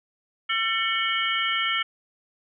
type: tone cluster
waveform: sine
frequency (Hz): 1350 / 1793 / 2220 / 2941 / 3157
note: E6 / A6 / C#7 / F#7 / G7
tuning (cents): +41 / +32 / +2 / -11 / +12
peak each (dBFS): -28 / -31 / -27 / -29 / -30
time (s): 0.49-1.83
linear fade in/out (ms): 10
effects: none